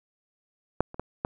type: clicks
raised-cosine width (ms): 1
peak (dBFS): -7 / -27 / -17 / -13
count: 4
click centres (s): 0.806 / 0.944 / 0.996 / 1.249
effects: none